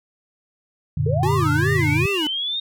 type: chord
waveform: sine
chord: Gb augmented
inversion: none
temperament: equal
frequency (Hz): 92.5 / 116.54 / 146.83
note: Gb2 / Bb2 / D3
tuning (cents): 0 / 0 / 0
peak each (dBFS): -24 / -23 / -21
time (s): 0.97-2.06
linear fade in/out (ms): 5
type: linear sweep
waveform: sine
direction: up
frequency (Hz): 415.3 to 3729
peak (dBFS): -22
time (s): 1.06-2.6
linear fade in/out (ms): 5
type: tone with vibrato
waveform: square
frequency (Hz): 343.2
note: F4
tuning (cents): -30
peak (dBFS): -23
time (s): 1.23-2.27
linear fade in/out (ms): 2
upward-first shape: sine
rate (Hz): 2.6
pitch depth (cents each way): 280
effects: none